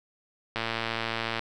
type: click train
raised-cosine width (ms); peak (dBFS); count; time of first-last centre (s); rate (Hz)
0.3; -13; 96; 0.56-1.393; 114
effects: none